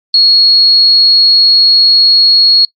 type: tone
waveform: sine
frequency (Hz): 4321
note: C#8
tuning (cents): -45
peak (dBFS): -3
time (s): 0.14-2.65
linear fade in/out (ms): 2
effects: noise-tail reverb RT60 0.1 s tail -22 dB re dry + MP3 48 kbps